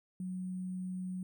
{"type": "tone with sample-and-hold", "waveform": "sine", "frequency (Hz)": 183.9, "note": "F#3", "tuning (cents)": -10, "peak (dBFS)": -36, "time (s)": [0.2, 1.23], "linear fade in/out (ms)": 2, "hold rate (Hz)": 8820, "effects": []}